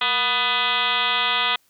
sine tone with frequency modulation, 2261 Hz, C#7, 34 cents sharp, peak -18 dBFS, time 0.01-1.56 s, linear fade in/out 5 ms, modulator 256 Hz, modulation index 5.6, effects white hiss -62 dBFS RMS until 1.69 s

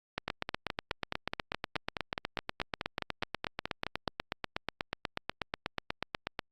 two click trains, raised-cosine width 0.3 ms, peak -15 / -16 dBFS, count 52 / 19, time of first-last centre 0.18-6.392 / 0.28-4.077 s, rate 8.21 / 4.74 Hz, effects Opus 48 kbps

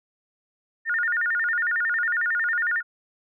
sine tone with vibrato, 1614 Hz, G#6, 50 cents flat, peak -21 dBFS, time 0.85-2.83 s, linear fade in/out 50 ms, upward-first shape square, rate 11 Hz, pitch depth 200 cents each way, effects none

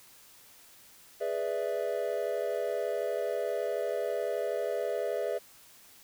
triangle chord, E dominant seventh, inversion first, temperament equal, 415.3 / 493.9 / 587.3 / 659.3 Hz, G#4 / B4 / D5 / E5, 0 / 0 / 0 / 0 cents, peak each -33 dBFS, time 1.2-5.39 s, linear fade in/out 20 ms, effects white hiss -56 dBFS RMS until 6.03 s

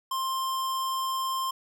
square tone, 1053 Hz, C6, 11 cents sharp, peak -28 dBFS, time 0.11-1.51 s, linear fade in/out 5 ms, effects none

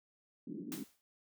white band-pass noise, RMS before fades -44 dBFS, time 0.47-0.84 s, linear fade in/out 5 ms, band 170 to 340 Hz, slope 48 dB/octave
white noise with exponential decay, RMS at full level -43 dBFS, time 0.72-1.01 s, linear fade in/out 0 ms, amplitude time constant 63 ms
effects none

